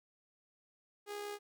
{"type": "tone with amplitude modulation", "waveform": "sawtooth", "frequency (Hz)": 411.5, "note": "G#4", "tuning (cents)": -16, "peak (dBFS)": -35, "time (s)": [1.06, 1.39], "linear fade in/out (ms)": 50, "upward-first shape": "sine", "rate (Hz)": 68.6, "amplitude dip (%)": 40, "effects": []}